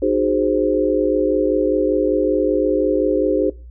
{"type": "chord", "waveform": "sine", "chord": "Ab dominant seventh", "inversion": "second", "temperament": "equal with one note detuned", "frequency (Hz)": [305.3, 370, 415.3, 523.3], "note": ["Eb4", "Gb4", "Ab4", "C5"], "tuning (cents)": [-33, 0, 0, 0], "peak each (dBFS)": -20, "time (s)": [0.02, 3.5], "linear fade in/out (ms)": 5, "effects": ["noise-tail reverb RT60 0.3 s tail -21 dB re dry", "added 60 Hz sine -35 dBFS peak until 3.7 s"]}